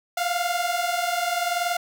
sawtooth tone pair together, 691 / 711.7 Hz, F5 / F5, -19 / +33 cents, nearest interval minor second, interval 52 cents, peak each -22 dBFS, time 0.17-1.77 s, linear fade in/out 5 ms, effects none

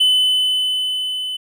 triangle tone with level ramp, 3018 Hz, F#7, 34 cents sharp, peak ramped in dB -9 to -21 dBFS, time 0-1.37 s, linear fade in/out 10 ms, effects none

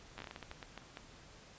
slowing click train, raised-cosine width 0.3 ms, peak -29 dBFS, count 13, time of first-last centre 0.18-0.972 s, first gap 10 ms, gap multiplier 1.31, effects pink hiss -57 dBFS RMS until 1.58 s + resampled to 16000 Hz

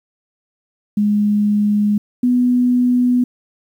sine tone pair in turn, 207.7 / 247.3 Hz, G#3 / B3, 0 / +3 cents, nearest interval minor third, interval 303 cents, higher second, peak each -12 / -11 dBFS, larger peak second, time 0.97-1.98 / 2.23-3.24 s, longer neither, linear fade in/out 5 ms, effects 8-bit

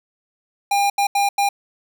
square tone bursts at uneven times, 804 Hz, G5, 44 cents sharp, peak -16 dBFS, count 4, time 0.71-0.9 / 0.98-1.07 / 1.15-1.29 / 1.38-1.49 s, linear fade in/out 5 ms, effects none

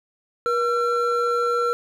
triangle tone pair together, 478.8 / 1353 Hz, A#4 / E6, +46 / +45 cents, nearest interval octave + tritone, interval 1799 cents, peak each -20 dBFS, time 0.46-1.73 s, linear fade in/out 0 ms, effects none

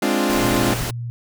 sawtooth chord, D half-diminished seventh, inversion second, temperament equal, 207.7 / 261.6 / 293.7 / 349.2 Hz, Ab3 / C4 / D4 / F4, 0 / 0 / 0 / 0 cents, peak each -19 dBFS, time 0.02-0.74 s, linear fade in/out 5 ms
pink noise, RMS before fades -26 dBFS, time 0.29-0.91 s, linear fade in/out 10 ms
sine tone, 118.7 Hz, A#2, 32 cents sharp, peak -25 dBFS, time 0.41-1.1 s, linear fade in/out 0 ms
effects none

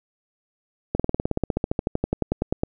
slowing click train, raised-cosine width 2 ms, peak -8 dBFS, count 24, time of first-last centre 0.95-2.634 s, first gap 46 ms, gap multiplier 1.04, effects none

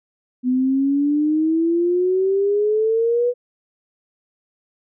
sine exponential sweep, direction up, 249.1 to 493.9 Hz, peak -15 dBFS, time 0.43-3.34 s, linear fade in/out 50 ms, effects none

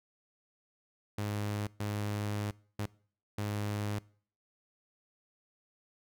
sawtooth tone bursts at uneven times, 103.83 Hz, G#2, in tune, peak -29 dBFS, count 4, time 1.18-1.67 / 1.8-2.51 / 2.79-2.86 / 3.38-3.99 s, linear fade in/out 5 ms, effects noise-tail reverb RT60 0.5 s tail -23 dB re dry

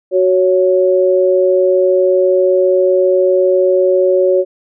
sine tone pair together, 371.2 / 556.5 Hz, F#4 / C#5, +6 / +7 cents, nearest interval perfect fifth, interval 701 cents, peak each -11 dBFS, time 0.11-4.45 s, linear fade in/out 50 ms, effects none

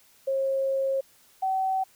sine tone pair in turn, 539 / 762.3 Hz, C#5 / G5, -49 / -49 cents, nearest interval tritone, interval 600 cents, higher second, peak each -23 dBFS, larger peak neither, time 0.27-1.01 / 1.42-1.84 s, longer first, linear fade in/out 10 ms, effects white hiss -59 dBFS RMS until 1.95 s

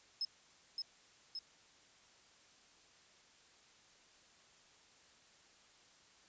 sine tone with echo, 5170 Hz, E8, 34 cents flat, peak -35 dBFS, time 0.21-0.25 s, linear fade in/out 2 ms, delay 570 ms, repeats 2, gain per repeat -3 dB, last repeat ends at 1.39 s, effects white hiss -65 dBFS RMS until 6.28 s + resampled to 16000 Hz

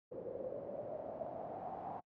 pink noise with low-pass filter sweep, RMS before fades -44 dBFS, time 0.11-2.01 s, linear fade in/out 20 ms, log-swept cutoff 490 to 810 Hz, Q 9.6, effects noise-tail reverb RT60 0.1 s tail -25 dB re dry + high-pass 150 Hz 12 dB/octave

